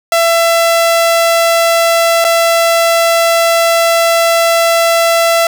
sawtooth tone with dropouts, 670 Hz, E5, 28 cents sharp, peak -4 dBFS, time 0.12-5.47 s, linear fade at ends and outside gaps 2 ms, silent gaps 2.243-2.248 s, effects none

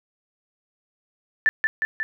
sine tone with echo, 1763 Hz, A6, 3 cents sharp, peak -14 dBFS, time 1.46-1.49 s, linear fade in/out 0 ms, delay 180 ms, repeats 3, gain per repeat -3 dB, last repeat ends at 2.03 s, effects none

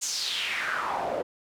pink noise with band-pass filter sweep, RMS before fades -30 dBFS, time 0.01-1.23 s, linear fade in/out 20 ms, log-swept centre 7100 to 490 Hz, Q 3.8, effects none

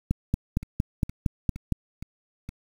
two click trains, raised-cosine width 5 ms, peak -10 / -24 dBFS, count 8 / 5, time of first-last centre 0.11-1.723 / 0.63-2.49 s, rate 4.34 / 2.15 Hz, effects 7-bit

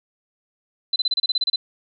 sine tone bursts, 4042 Hz, B7, 39 cents sharp, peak -17 dBFS, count 11, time 0.93-1.56 s, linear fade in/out 5 ms, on 30 ms, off 30 ms, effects none

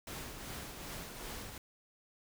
pink noise with tremolo, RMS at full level -43 dBFS, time 0.07-1.58 s, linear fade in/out 2 ms, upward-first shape triangle, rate 2.6 Hz, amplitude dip 45%, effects none

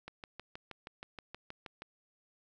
click train, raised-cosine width 0.3 ms, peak -28 dBFS, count 12, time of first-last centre 0.08-1.821 s, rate 6.32 Hz, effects none

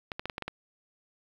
clicks, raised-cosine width 0.3 ms, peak -18 dBFS, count 7, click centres 0.118 / 0.195 / 0.256 / 0.298 / 0.381 / 0.423 / 0.48 s, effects low-pass 5000 Hz 12 dB/octave + 8-bit

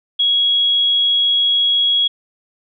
sine tone, 3322 Hz, G#7, in tune, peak -12 dBFS, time 0.19-2.08 s, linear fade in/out 10 ms, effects none

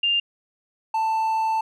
sine / triangle tone pair in turn, 2800 / 885.8 Hz, F7 / A5, +4 / +11 cents, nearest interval octave + minor sixth, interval 1993 cents, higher first, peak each -18 dBFS, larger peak neither, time 0.03-0.2 / 0.94-1.61 s, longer second, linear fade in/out 5 ms, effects none

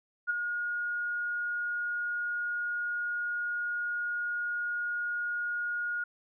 sine tone with ADSR envelope, 1435 Hz, F6, 47 cents sharp, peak -24 dBFS, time 0.27-6.04 s, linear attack 30 ms, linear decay 16 ms, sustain -6 dB, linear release 5 ms, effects none

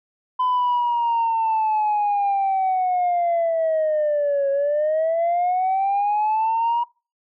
sine linear two-way sweep, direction down then up, 1013 to 550 to 956 Hz, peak -16 dBFS, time 0.39-6.84 s, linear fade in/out 10 ms, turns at 4.5 s, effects noise-tail reverb RT60 0.3 s tail -22 dB re dry + tanh soft clip ceiling -15 dBFS

